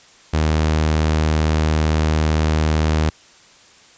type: tone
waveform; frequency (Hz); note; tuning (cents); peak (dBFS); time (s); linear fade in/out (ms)
sawtooth; 77.78; D#2; 0; -11; 0.33-3.1; 10
effects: white hiss -48 dBFS RMS until 3.97 s + resampled to 16000 Hz